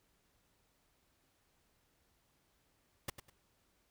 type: noise with echo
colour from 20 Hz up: pink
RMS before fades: -38 dBFS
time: 3.08-3.1 s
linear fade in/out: 5 ms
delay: 100 ms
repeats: 2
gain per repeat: -11 dB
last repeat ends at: 3.3 s
effects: pink hiss -75 dBFS RMS until 3.9 s